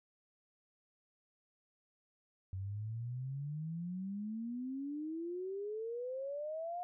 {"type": "exponential sweep", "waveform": "sine", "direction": "up", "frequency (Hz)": [92.9, 722], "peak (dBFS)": -38, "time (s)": [2.53, 6.83], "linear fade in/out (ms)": 0, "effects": []}